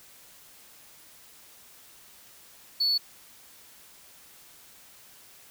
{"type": "tone", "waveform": "sine", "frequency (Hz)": 4433, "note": "C#8", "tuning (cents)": -1, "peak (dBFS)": -20, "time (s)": [2.8, 2.98], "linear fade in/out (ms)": 10, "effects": ["tanh soft clip ceiling -20 dBFS", "white hiss -53 dBFS RMS until 5.5 s"]}